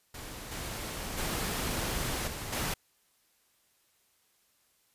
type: noise with level steps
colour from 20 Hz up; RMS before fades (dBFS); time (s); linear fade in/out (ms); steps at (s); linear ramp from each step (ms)
pink; -43 / -38 / -33 / -39 / -32; 0.14-2.74; 5; 0.51 / 1.17 / 2.27 / 2.52; 10
effects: white hiss -70 dBFS RMS until 4.94 s + resampled to 32000 Hz